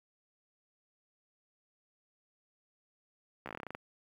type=slowing click train; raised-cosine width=0.5 ms; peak=-26 dBFS; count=12; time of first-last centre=3.46-3.749 s; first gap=14 ms; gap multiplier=1.12; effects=high-pass 100 Hz 12 dB/octave + 10-bit